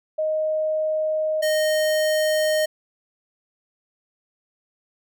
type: tone pair in turn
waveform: sine / square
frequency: 623 / 618.7 Hz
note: D#5 / D#5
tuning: +2 / -10 cents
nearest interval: unison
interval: 12 cents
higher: first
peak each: -20 / -19 dBFS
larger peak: second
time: 0.18-1.42 / 1.42-2.66 s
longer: neither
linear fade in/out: 10 ms
effects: none